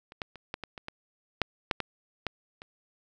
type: clicks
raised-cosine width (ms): 0.3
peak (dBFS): -30 / -17 / -29 / -17 / -21 / -25 / -21 / -8 / -9 / -14 / -14 / -27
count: 12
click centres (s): 0.121 / 0.218 / 0.357 / 0.541 / 0.637 / 0.778 / 0.884 / 1.417 / 1.712 / 1.803 / 2.267 / 2.619
effects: none